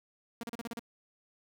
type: tone bursts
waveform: sawtooth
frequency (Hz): 233.1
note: A#3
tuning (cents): 0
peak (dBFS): -33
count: 7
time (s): 0.41-0.794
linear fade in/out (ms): 2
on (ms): 24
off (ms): 36
effects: none